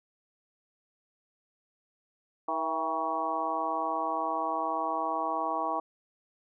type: harmonic tone with a mistuned harmonic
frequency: 159.7 Hz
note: D#3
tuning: 45 cents sharp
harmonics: 2 / 3 / 4 / 5 / 6 / 7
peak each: -39 / -41 / -35 / -34 / -34 / -33 dBFS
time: 2.48-5.8 s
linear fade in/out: 5 ms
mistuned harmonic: 4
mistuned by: +60 cents
effects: none